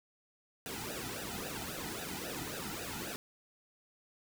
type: noise with flanger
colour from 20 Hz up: pink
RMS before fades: -41 dBFS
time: 0.66-3.16 s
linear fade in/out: 0 ms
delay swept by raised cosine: 0.91 to 1.85 ms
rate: 3.7 Hz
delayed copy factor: -0.95
effects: none